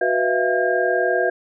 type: tone cluster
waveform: sine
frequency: 368.2 / 490.8 / 647 / 687 / 1612 Hz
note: F#4 / B4 / E5 / F5 / G6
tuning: -8 / -11 / -32 / -29 / +48 cents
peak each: -23 dBFS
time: 0.01-1.3 s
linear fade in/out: 5 ms
effects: none